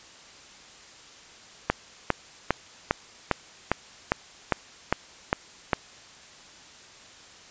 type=click train; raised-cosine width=0.5 ms; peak=-5 dBFS; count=11; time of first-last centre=1.7-5.732 s; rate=2.48 Hz; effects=white hiss -49 dBFS RMS until 7.5 s + resampled to 16000 Hz